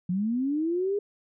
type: linear sweep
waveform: sine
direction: up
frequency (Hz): 172.5 to 415.3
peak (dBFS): -24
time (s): 0.09-0.99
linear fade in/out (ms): 5
effects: none